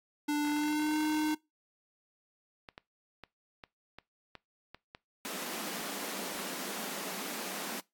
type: tone with pitch glide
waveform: square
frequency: 295.2 to 306.8 Hz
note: D4 to D#4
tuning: +9 to -24 cents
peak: -29 dBFS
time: 0.28-1.35 s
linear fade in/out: 10 ms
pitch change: +67 cents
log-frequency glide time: 0.49-0.97 s
type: clicks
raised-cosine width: 0.3 ms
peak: -29 dBFS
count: 11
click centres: 2.688 / 2.779 / 3.237 / 3.638 / 3.986 / 4.353 / 4.746 / 4.949 / 5.806 / 6.349 / 6.391 s
type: high-pass noise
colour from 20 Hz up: pink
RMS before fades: -39 dBFS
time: 5.25-7.8 s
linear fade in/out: 0 ms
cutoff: 180 Hz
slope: 96 dB/octave
effects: noise-tail reverb RT60 0.2 s tail -21 dB re dry + AAC 64 kbps